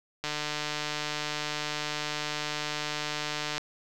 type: click train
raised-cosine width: 0.2 ms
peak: -14 dBFS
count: 502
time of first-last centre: 0.24-3.58 s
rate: 150 Hz
effects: none